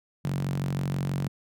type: tone with high-pass filter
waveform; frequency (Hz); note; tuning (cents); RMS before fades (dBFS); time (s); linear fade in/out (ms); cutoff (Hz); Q
sawtooth; 46.25; F#1; 0; -29; 0.24-1.28; 10; 150; 6.6
effects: none

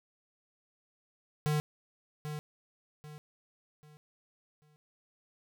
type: tone with echo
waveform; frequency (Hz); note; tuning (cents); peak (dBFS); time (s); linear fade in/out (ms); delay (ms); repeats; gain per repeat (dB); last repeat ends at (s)
square; 150.7; D3; +45; -28; 1.46-1.6; 0; 790; 4; -9; 4.76
effects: none

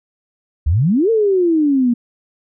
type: exponential two-way sweep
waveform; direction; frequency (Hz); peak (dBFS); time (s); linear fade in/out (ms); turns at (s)
sine; up then down; 67.6 to 463 to 233.3; -11; 0.66-1.94; 10; 1.1
effects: none

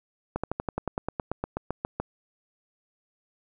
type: slowing click train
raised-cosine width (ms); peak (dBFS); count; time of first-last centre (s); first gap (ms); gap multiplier
1; -14; 16; 0.36-2; 76; 1.05
effects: none

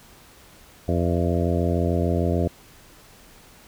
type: harmonic tone with a mistuned harmonic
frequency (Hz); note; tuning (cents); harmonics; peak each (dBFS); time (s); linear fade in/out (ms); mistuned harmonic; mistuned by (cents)
86.7; F2; -12; 1 / 2 / 3 / 4 / 5 / 6 / 7 / 8; -23 / -26 / -28 / -29 / -30 / -31 / -31 / -32; 0.88-2.48; 5; 8; -44
effects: pink hiss -50 dBFS RMS until 3.67 s

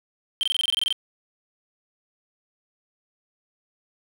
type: tone bursts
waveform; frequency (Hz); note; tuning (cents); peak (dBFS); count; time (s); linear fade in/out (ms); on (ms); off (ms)
triangle; 3136; G7; 0; -18; 12; 0.41-0.926; 0; 21; 24
effects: none

